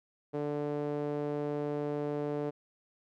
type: tone with band-pass filter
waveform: sawtooth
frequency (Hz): 146.83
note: D3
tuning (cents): 0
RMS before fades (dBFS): -34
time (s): 0.33-2.51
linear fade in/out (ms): 20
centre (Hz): 450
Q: 2
effects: none